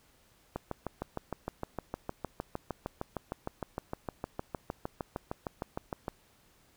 click train, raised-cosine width 1 ms, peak -20 dBFS, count 37, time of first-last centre 0.56-6.081 s, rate 6.52 Hz, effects pink hiss -65 dBFS RMS until 6.76 s

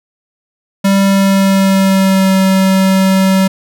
square tone with pitch glide, 196 to 190.86 Hz, G3 to G3, 0 to -46 cents, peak -8 dBFS, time 0.84-3.48 s, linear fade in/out 10 ms, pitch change -46 cents, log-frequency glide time 1.04-2.35 s, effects none

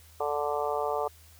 harmonic tone, 146.8 Hz, D3, in tune, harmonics 3 / 4 / 5 / 6 / 7 / 8, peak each -32 / -33 / -33 / -35 / -39 / -36 dBFS, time 0.2-1.08 s, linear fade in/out 5 ms, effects added 80 Hz sine -54 dBFS peak until 1.39 s + white hiss -57 dBFS RMS until 1.39 s

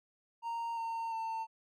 triangle tone with pitch steps, 927 / 913.2 / 899.6 Hz, A#5 / A#5 / A5, -10 / -36 / +38 cents, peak -33 dBFS, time 0.42-1.47 s, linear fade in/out 50 ms, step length 350 ms, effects none

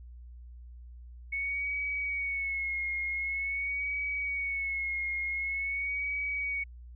sine tone with vibrato, 2208 Hz, C#7, 7 cents flat, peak -30 dBFS, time 1.32-6.64 s, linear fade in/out 10 ms, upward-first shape sine, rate 0.46 Hz, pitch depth 48 cents each way, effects added 60 Hz sine -45 dBFS peak until 6.95 s

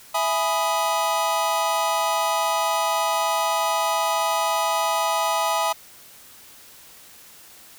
square chord, E major seventh, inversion none, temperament equal with one note detuned, 659.3 / 835.4 / 987.8 / 1244.5 Hz, E5 / G#5 / B5 / D#6, 0 / +10 / 0 / 0 cents, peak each -27 / -26 / -27 / -27 dBFS, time 0.14-5.73 s, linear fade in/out 10 ms, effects white hiss -47 dBFS RMS until 7.78 s

